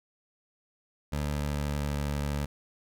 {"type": "tone with pitch glide", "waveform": "20% pulse", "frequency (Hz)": [73.42, 72.12], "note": ["D2", "D2"], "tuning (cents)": [0, -31], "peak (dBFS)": -24, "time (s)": [1.12, 2.46], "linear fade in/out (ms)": 10, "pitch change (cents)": -31, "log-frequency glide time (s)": [1.23, 2], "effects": []}